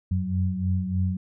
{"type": "tone cluster", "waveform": "sine", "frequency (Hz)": [89.5, 92.8, 185.6], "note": ["F2", "F#2", "F#3"], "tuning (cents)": [43, 6, 6], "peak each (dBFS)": -27, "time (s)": [0.11, 1.17], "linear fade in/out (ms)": 5, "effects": []}